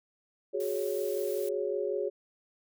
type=chord; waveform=sine; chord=F# suspended second; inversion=none; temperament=equal; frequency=370 / 415.3 / 554.4 Hz; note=F#4 / G#4 / C#5; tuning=0 / 0 / 0 cents; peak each=-34 / -32 / -34 dBFS; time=0.53-2.1 s; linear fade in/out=20 ms
type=noise; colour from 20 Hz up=blue; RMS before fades=-45 dBFS; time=0.6-1.49 s; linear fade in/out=2 ms
effects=none